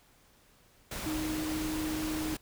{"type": "tone in noise", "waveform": "sine", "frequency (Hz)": 311.1, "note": "D#4", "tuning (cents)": 0, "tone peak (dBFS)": -32, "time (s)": [1.06, 2.35], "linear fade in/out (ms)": 5, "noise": "pink", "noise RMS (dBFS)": -38, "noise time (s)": [0.91, 2.37], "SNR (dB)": 3, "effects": ["pink hiss -63 dBFS RMS until 2.41 s"]}